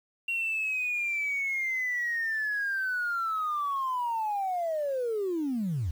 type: linear sweep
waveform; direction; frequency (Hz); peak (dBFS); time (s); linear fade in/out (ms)
sine; down; 2756 to 71.4; -26; 0.28-5.91; 5
effects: tanh soft clip ceiling -24 dBFS + 9-bit